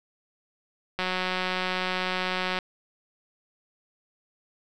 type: click train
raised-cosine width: 0.3 ms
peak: -12 dBFS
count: 295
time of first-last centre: 0.99-2.588 s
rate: 184 Hz
effects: none